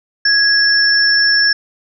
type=tone pair together; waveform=sine; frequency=1661.2 / 5388 Hz; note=G#6 / E8; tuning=0 / +37 cents; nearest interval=octave + minor sixth; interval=2037 cents; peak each=-12 dBFS; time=0.25-1.53 s; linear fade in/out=5 ms; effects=none